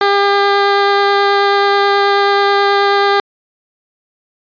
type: tone with vibrato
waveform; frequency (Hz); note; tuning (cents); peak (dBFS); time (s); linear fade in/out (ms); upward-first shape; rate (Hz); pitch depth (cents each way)
15% pulse; 401.2; G4; +40; -3; 0.01-3.2; 2; triangle; 9.3; 8
effects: resampled to 11025 Hz